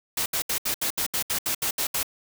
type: noise bursts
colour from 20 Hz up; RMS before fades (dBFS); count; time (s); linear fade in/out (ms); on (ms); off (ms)
white; -26; 12; 0.17-2.031; 5; 90; 71
effects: none